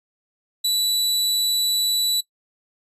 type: tone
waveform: sawtooth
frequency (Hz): 3951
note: B7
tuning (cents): 0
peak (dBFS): -15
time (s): 0.64-2.21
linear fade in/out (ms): 10
effects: noise-tail reverb RT60 0.1 s tail -21 dB re dry + resampled to 32000 Hz